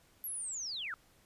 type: linear sweep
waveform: sine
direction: down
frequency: 11800 to 1244.5 Hz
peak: -37 dBFS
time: 0.24-0.94 s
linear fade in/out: 0 ms
effects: pink hiss -66 dBFS RMS until 1.25 s + resampled to 32000 Hz